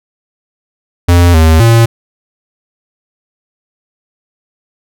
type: tone with pitch steps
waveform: square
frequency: 87.1 / 80.1 / 115.3 Hz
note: F2 / E2 / A#2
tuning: -4 / -49 / -19 cents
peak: -4 dBFS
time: 1.08-1.86 s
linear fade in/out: 10 ms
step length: 260 ms
effects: none